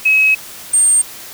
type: tone pair in turn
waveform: sine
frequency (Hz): 2559 / 8660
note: D#7 / C#9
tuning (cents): +48 / -41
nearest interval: octave + major sixth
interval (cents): 2111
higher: second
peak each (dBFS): -8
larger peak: neither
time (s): 0.05-0.35 / 0.73-1.02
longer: first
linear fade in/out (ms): 10
effects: white hiss -33 dBFS RMS until 1.33 s